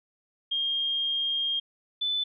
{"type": "tone pair in turn", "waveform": "sine", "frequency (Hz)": [3222, 3505], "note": ["G7", "A7"], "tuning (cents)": [47, -7], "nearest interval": "minor second", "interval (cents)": 146, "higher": "second", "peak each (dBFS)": -25, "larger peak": "neither", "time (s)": [[0.51, 1.6], [2.01, 2.24]], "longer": "first", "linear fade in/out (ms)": 10, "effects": []}